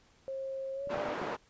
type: tone with pitch glide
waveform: sine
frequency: 536 to 594.7 Hz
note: C5 to D5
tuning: +42 to +22 cents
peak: -35 dBFS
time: 0.28-1.14 s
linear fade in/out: 0 ms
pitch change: +180 cents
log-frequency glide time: 0.74-1 s
type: clicks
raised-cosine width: 3 ms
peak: -36 dBFS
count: 5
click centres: 0.873 / 0.942 / 0.974 / 1.087 / 1.217 s
type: band-pass noise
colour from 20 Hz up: white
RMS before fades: -37 dBFS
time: 0.89-1.37 s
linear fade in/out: 20 ms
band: 200 to 980 Hz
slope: 12 dB/octave
effects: pink hiss -65 dBFS RMS until 1.49 s + resampled to 16000 Hz